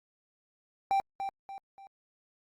triangle tone with echo, 784 Hz, G5, in tune, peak -22 dBFS, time 0.91-1 s, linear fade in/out 0 ms, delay 290 ms, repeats 3, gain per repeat -8 dB, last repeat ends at 1.87 s, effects Opus 48 kbps

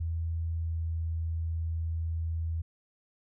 sine tone with pitch glide, 82.41 to 81.89 Hz, E2 to E2, 0 to -11 cents, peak -29 dBFS, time 0-2.62 s, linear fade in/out 10 ms, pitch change -11 cents, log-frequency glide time 0.56-0.78 s, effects none

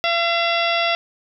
harmonic tone with a mistuned harmonic, 680 Hz, F5, 46 cents flat, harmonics 1 / 2 / 3 / 4 / 5 / 6 / 7 / 8, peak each -21 / -25 / -25 / -24 / -25 / -34 / -31 / -36 dBFS, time 0.04-0.95 s, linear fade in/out 0 ms, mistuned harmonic 6, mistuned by -94 cents, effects none

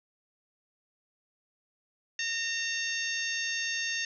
harmonic tone with a mistuned harmonic, 910 Hz, A#5, 42 cents flat, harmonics 2 / 3 / 4 / 5 / 6 / 7, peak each -34 / -35 / -39 / -42 / -39 / -38 dBFS, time 2.19-4.05 s, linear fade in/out 2 ms, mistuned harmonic 2, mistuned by +16 cents, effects none

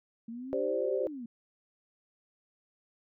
sine exponential two-way sweep, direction up then down, 224.3 to 392 to 224.3 Hz, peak -38 dBFS, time 0.28-1.26 s, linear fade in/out 5 ms, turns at 0.97 s
sine chord, G suspended fourth, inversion none, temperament just, 392 / 522.7 / 588 Hz, G4 / C5 / D5, 0 / -2 / +2 cents, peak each -33 / -31 / -35 dBFS, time 0.53-1.07 s, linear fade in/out 0 ms
effects none

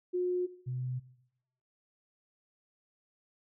sine tone pair in turn, 360 / 126.84 Hz, F#4 / B2, -47 / +47 cents, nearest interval octave + tritone, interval 1806 cents, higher first, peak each -28 / -33 dBFS, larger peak first, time 0.13-0.47 / 0.66-1 s, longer neither, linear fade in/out 20 ms, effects noise-tail reverb RT60 0.8 s tail -18 dB re dry

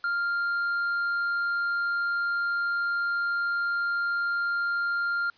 triangle tone, 1396.9 Hz, F6, in tune, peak -23 dBFS, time 0.04-5.3 s, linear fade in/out 2 ms, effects white hiss -60 dBFS RMS until 5.37 s + resampled to 11025 Hz

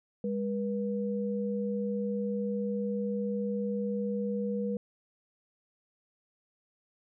sine tone pair together, 203.1 / 483.1 Hz, G#3 / B4, -38 / -38 cents, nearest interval octave + minor third, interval 1500 cents, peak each -31 / -33 dBFS, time 0.24-4.77 s, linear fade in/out 2 ms, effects none

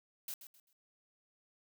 blue noise with echo, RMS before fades -42 dBFS, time 0.28-0.34 s, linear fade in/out 2 ms, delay 130 ms, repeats 3, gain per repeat -11 dB, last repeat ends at 0.73 s, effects none

